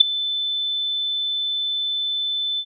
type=tone with ADSR envelope; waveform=sine; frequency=3520 Hz; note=A7; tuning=in tune; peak=-3 dBFS; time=0-2.65 s; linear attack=10 ms; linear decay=8 ms; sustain=-18 dB; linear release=61 ms; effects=none